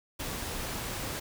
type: noise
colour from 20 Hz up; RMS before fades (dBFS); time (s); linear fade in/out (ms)
pink; -36; 0.19-1.2; 10
effects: none